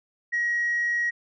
sine tone, 1899 Hz, A#6, 32 cents sharp, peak -21 dBFS, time 0.32-1.11 s, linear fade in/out 20 ms, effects tanh soft clip ceiling -19 dBFS

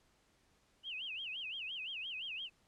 sine tone with vibrato, 2848 Hz, F7, 33 cents sharp, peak -40 dBFS, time 0.83-2.5 s, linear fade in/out 50 ms, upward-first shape sine, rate 5.8 Hz, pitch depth 230 cents each way, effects pink hiss -72 dBFS RMS until 2.67 s + low-pass 9000 Hz 12 dB/octave

